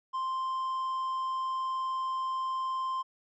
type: tone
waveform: triangle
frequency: 1046.5 Hz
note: C6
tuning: in tune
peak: -28 dBFS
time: 0.13-3.03 s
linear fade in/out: 20 ms
effects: resampled to 16000 Hz